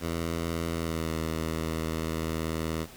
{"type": "tone with pitch glide", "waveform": "10% pulse", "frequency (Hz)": [83.2, 80.37], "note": ["E2", "E2"], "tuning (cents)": [17, -43], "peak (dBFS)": -21, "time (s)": [0, 2.87], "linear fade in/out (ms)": 50, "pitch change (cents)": -60, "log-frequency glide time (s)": [0.7, 1.15], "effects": ["pink hiss -49 dBFS RMS until 2.96 s"]}